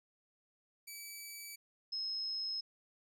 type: tone pair in turn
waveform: 10% pulse / sine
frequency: 2299 / 5161 Hz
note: D7 / E8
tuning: -37 / -38 cents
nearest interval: octave + major second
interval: 1399 cents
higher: second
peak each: -37 / -36 dBFS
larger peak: second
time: 0.87-1.56 / 1.92-2.61 s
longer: neither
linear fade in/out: 10 ms
effects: none